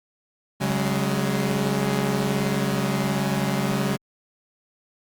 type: chord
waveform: sawtooth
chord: C# suspended fourth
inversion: none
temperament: equal with one note detuned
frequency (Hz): 138.59 / 188.99 / 207.7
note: C#3 / F#3 / G#3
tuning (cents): 0 / +37 / 0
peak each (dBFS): -22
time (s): 0.6-3.97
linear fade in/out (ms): 20
effects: Opus 48 kbps